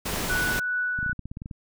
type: noise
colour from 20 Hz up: pink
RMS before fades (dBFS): -29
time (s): 0.05-0.6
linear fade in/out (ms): 10
type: tone with tremolo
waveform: sine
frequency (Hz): 1480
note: F#6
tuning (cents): 0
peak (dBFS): -23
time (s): 0.29-1.13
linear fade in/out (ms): 10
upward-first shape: triangle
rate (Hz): 2.5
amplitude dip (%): 30
type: clicks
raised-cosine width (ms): 5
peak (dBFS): -23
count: 12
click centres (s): 0.989 / 1.029 / 1.063 / 1.096 / 1.129 / 1.193 / 1.256 / 1.315 / 1.371 / 1.419 / 1.459 / 1.512
effects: none